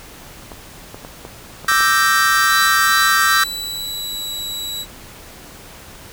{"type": "clicks", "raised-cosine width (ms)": 1, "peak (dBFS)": -18, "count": 7, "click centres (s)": [0.518, 0.945, 1.049, 1.251, 1.646, 1.717, 1.806]}
{"type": "chord", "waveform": "45% pulse", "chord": "E half-diminished seventh", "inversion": "third", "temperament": "equal", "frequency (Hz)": [1174.7, 1318.5, 1568, 1864.7], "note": ["D6", "E6", "G6", "Bb6"], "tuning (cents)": [0, 0, 0, 0], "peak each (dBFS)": [-20, -18, -16, -20], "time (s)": [1.68, 3.44], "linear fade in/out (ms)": 5}
{"type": "tone with pitch glide", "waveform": "sawtooth", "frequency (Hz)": [3958, 3908], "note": ["B7", "B7"], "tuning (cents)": [3, -19], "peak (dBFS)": -21, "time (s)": [2.46, 4.86], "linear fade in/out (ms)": 50, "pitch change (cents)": -22, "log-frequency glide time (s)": [3.48, 4.32]}
{"effects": ["pink hiss -39 dBFS RMS until 6.12 s"]}